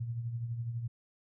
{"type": "tone with tremolo", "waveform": "sine", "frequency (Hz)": 117.3, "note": "A#2", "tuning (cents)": 11, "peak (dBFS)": -31, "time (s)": [0, 0.88], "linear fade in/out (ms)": 10, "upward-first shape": "triangle", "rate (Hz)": 12, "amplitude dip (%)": 60, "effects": []}